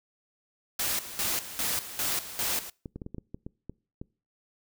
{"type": "noise with tremolo", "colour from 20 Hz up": "white", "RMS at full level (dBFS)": -29, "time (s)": [0.79, 2.7], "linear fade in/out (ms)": 5, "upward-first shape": "square", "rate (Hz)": 2.5, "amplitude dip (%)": 75}
{"type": "clicks", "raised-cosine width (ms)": 3, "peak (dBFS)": -25, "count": 10, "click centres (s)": [2.858, 2.96, 3.018, 3.064, 3.146, 3.183, 3.345, 3.465, 3.696, 4.015]}
{"effects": ["noise-tail reverb RT60 0.4 s tail -25 dB re dry"]}